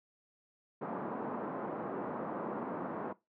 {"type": "band-pass noise", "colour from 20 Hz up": "pink", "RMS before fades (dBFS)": -39, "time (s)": [0.81, 3.13], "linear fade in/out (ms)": 10, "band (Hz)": [190, 1200], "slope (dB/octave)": 24, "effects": ["noise-tail reverb RT60 0.2 s tail -18 dB re dry"]}